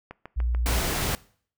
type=click train; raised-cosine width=0.5 ms; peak=-23 dBFS; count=4; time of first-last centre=0.11-0.549 s; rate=6.84 Hz
type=tone; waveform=sine; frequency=59.5 Hz; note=A#1; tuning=36 cents sharp; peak=-22 dBFS; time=0.36-0.81 s; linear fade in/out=20 ms
type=noise; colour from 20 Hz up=pink; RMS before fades=-27 dBFS; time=0.66-1.15 s; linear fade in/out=0 ms
effects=noise-tail reverb RT60 0.5 s tail -21 dB re dry